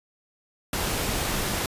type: noise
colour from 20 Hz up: pink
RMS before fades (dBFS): -27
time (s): 0.73-1.66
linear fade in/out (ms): 2
effects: resampled to 32000 Hz